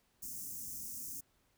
white band-stop noise, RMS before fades -44 dBFS, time 0.22-1.21 s, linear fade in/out 10 ms, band 310 to 5700 Hz, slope 48 dB/octave, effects pink hiss -74 dBFS RMS until 1.57 s

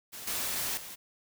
white noise with level steps, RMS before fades -43 / -33 / -44 dBFS, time 0.12-0.96 s, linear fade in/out 20 ms, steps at 0.27 / 0.77 s, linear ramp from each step 5 ms, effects none

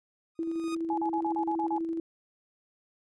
sawtooth tone with exponential growth, 1239 Hz, D#6, 8 cents flat, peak -32 dBFS, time 0.35-0.75 s, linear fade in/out 5 ms, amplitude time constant 86 ms
sine tone with tremolo, 329.6 Hz, E4, in tune, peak -28 dBFS, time 0.39-2 s, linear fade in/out 2 ms, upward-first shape square, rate 12 Hz, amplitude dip 30%
sine tone bursts, 843 Hz, G#5, 26 cents sharp, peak -28 dBFS, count 8, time 0.9-1.782 s, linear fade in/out 2 ms, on 77 ms, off 38 ms
effects resampled to 24000 Hz

